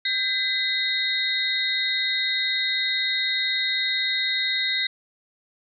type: tone cluster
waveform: sine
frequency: 1588 / 2019 / 3756 / 4178 Hz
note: G6 / B6 / A#7 / C8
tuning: +22 / +38 / +12 / -3 cents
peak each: -33 / -26 / -25 / -29 dBFS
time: 0.05-4.87 s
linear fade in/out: 5 ms
effects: none